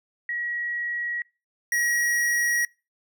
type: tone pair in turn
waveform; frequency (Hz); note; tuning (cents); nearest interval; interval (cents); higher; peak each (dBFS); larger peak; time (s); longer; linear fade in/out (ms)
sine / square; 1912 / 1904.8; A#6 / A#6; +43 / +37; unison; 6; first; -26 / -22; second; 0.29-1.22 / 1.72-2.65; neither; 2
effects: noise-tail reverb RT60 0.3 s tail -26 dB re dry